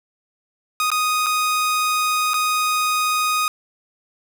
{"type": "tone with dropouts", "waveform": "sawtooth", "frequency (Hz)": 1244.5, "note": "D#6", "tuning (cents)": 0, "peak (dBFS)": -14, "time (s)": [0.8, 3.48], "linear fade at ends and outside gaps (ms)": 1, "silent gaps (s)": [[0.903, 0.916], [1.262, 1.266], [2.335, 2.341]], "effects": []}